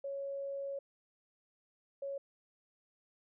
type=tone bursts at uneven times; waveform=sine; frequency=554.4 Hz; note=C#5; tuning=in tune; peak=-37 dBFS; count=2; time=0.04-0.79 / 2.02-2.18 s; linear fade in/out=5 ms; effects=none